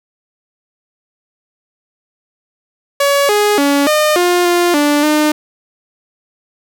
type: tone with pitch steps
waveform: sawtooth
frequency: 564 / 415.9 / 283.2 / 608 / 354.2 / 350.1 / 292.6 / 302.8 Hz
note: C#5 / G#4 / C#4 / D#5 / F4 / F4 / D4 / D#4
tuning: +30 / +2 / +37 / -40 / +24 / +4 / -6 / -47 cents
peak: -6 dBFS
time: 3-5.32 s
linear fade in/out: 5 ms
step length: 290 ms
effects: none